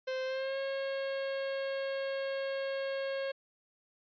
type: tone with pitch glide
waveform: 45% pulse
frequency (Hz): 520 to 543.3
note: C5 to C#5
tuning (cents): -11 to -35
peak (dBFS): -33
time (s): 0.07-3.32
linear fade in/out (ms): 10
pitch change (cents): +76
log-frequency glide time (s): 0.25-0.58
effects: resampled to 11025 Hz